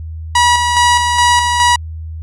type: tone with tremolo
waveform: sawtooth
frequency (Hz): 967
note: B5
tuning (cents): -37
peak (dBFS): -4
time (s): 0.35-1.76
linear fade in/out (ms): 5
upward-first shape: square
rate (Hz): 2.4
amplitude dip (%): 40
effects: added 80 Hz sine -23 dBFS peak until 2.22 s + resampled to 24000 Hz